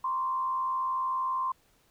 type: tone with frequency modulation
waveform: sine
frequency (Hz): 1046.5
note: C6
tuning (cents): 0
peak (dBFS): -27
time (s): 0.04-1.52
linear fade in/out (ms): 5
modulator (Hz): 80.3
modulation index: 0.53
effects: pink hiss -66 dBFS RMS until 1.9 s